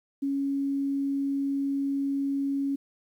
sine tone, 277.2 Hz, C#4, in tune, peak -25 dBFS, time 0.22-2.76 s, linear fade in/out 10 ms, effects 10-bit

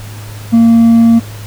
sine tone with hard clipping, 230 Hz, A#3, 23 cents flat, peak -4 dBFS, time 0.52-1.2 s, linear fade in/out 20 ms, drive 2 dB, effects added 105 Hz sine -25 dBFS peak until 1.46 s + pink hiss -33 dBFS RMS until 1.46 s

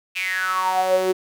sawtooth tone with high-pass filter sweep, 186.7 Hz, F#3, 16 cents sharp, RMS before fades -21 dBFS, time 0.15-1.13 s, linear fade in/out 20 ms, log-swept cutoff 2600 to 380 Hz, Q 9.9, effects none

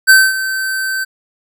square tone with ADSR envelope, 1543 Hz, G6, 28 cents flat, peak -3 dBFS, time 0.07-1.05 s, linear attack 27 ms, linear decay 230 ms, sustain -14 dB, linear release 20 ms, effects none

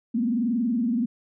sine tone with frequency modulation, 236.5 Hz, A#3, 25 cents sharp, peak -21 dBFS, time 0.14-1.06 s, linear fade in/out 10 ms, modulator 21.3 Hz, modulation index 1, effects none

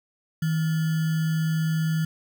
sine tone with sample-and-hold, 160 Hz, D#3, 49 cents sharp, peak -21 dBFS, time 0.42-2.05 s, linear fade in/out 5 ms, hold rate 1575 Hz, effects none

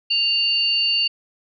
sine tone pair together, 2794 / 4518 Hz, F7 / C#8, 0 / +32 cents, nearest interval minor sixth, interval 832 cents, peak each -19 / -20 dBFS, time 0.1-1.08 s, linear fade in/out 10 ms, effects none

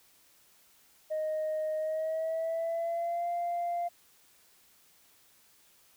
sine tone with pitch glide, 622 to 694.2 Hz, D#5 to F5, -1 to -11 cents, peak -28 dBFS, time 1.1-3.89 s, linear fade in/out 20 ms, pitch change +190 cents, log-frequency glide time 1.77-3.28 s, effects tanh soft clip ceiling -27 dBFS + white hiss -63 dBFS RMS until 5.96 s

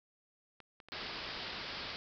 clicks, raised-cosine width 0.3 ms, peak -36 dBFS, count 7, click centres 0.603 / 0.802 / 0.886 / 1.03 / 1.14 / 1.369 / 1.435 s
white low-pass noise, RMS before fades -43 dBFS, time 0.92-1.96 s, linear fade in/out 0 ms, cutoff 5100 Hz, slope 96 dB/octave
effects none

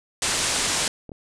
white low-pass noise, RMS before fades -24 dBFS, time 0.22-0.88 s, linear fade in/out 2 ms, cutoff 9300 Hz, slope 48 dB/octave
clicks, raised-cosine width 2 ms, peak -24 dBFS, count 2, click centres 1.093 / 1.118 s
effects none

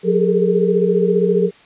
sine tone cluster, 181.5 / 404.8 / 419.7 / 457.6 Hz, F#3 / G#4 / G#4 / A#4, -33 / -44 / +18 / -32 cents, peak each -18 dBFS, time 0.03-1.51 s, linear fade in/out 50 ms, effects white hiss -47 dBFS RMS until 1.65 s + resampled to 8000 Hz

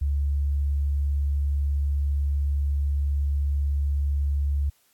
sine tone, 71 Hz, C#2, 42 cents sharp, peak -21 dBFS, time 0.01-4.7 s, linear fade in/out 10 ms, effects white hiss -64 dBFS RMS until 4.93 s + AAC 64 kbps

